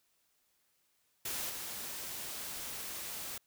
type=noise with level steps; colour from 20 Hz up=white; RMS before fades=-38 / -42 dBFS; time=1.25-3.38 s; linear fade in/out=5 ms; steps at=1.49 s; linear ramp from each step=10 ms; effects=white hiss -75 dBFS RMS until 3.46 s